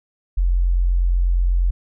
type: tone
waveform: sine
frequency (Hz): 44.17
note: F1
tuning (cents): +20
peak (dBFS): -14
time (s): 0.37-1.71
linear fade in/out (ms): 10
effects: none